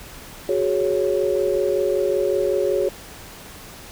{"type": "chord", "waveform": "sine", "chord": "F# suspended second", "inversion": "none", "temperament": "equal", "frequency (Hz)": [370, 415.3, 554.4], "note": ["F#4", "G#4", "C#5"], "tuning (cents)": [0, 0, 0], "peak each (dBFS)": -22, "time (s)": [0.49, 2.89], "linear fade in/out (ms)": 2, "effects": ["pink hiss -40 dBFS RMS until 3.91 s"]}